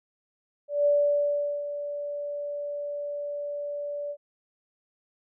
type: tone with ADSR envelope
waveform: sine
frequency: 580 Hz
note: D5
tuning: 22 cents flat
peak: -18 dBFS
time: 0.68-4.17 s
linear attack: 180 ms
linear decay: 770 ms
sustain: -12 dB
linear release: 63 ms
effects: none